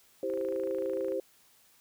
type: chord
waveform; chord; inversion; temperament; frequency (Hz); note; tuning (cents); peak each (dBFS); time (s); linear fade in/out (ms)
sine; C major; first; equal; 329.6 / 392 / 523.3; E4 / G4 / C5; 0 / 0 / 0; -38 / -34 / -32; 0.23-1.2; 2
type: click train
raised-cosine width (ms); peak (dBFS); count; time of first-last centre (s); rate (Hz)
0.5; -35; 23; 0.3-1.121; 26.8
effects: white hiss -63 dBFS RMS until 1.8 s